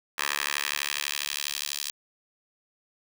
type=tone with high-pass filter sweep; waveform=10% pulse; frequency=72.2 Hz; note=D2; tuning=29 cents flat; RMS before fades=-31 dBFS; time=0.18-1.91 s; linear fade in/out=5 ms; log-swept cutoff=1500 to 4300 Hz; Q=1.1; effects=none